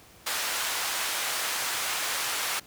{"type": "band-pass noise", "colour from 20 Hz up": "pink", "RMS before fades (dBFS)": -30, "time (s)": [0.26, 2.6], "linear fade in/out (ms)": 10, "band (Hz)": [980, 15000], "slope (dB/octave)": 12, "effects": ["pink hiss -53 dBFS RMS until 2.66 s", "high-pass 60 Hz 12 dB/octave"]}